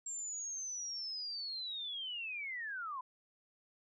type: linear sweep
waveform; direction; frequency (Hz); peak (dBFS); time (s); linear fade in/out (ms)
sine; down; 7459 to 987.8; -39; 0.06-3.01; 5
effects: none